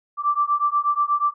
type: beating tone pair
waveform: sine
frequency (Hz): 1167 / 1175.3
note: D6 / D6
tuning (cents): -11 / +1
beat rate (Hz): 8.3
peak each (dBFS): -21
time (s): 0.17-1.34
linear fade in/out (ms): 50
effects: none

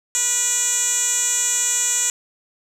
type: tone with band-pass filter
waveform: 10% pulse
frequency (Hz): 486.1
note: B4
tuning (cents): -28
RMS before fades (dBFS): -20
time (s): 0.15-2.1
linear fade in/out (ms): 0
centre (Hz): 7300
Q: 4.1
effects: none

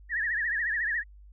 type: tone with vibrato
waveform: sine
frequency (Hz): 1792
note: A6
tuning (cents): +31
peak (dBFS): -26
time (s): 0.09-1.04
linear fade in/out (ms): 50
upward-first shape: triangle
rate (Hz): 14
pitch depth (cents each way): 160
effects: added 50 Hz sine -48 dBFS peak until 1.32 s

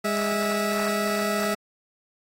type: tone pair together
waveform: 20% pulse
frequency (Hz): 205.3 / 652.8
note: G#3 / E5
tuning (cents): -20 / -17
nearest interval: octave + minor sixth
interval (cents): 2003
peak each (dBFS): -21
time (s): 0.04-1.55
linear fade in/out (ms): 10
effects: AAC 48 kbps

